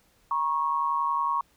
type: tone pair together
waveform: sine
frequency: 949.2 / 1100 Hz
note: A#5 / C#6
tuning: +31 / -14 cents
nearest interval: minor third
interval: 255 cents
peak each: -28 / -25 dBFS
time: 0.31-1.41 s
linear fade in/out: 2 ms
effects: pink hiss -64 dBFS RMS until 1.56 s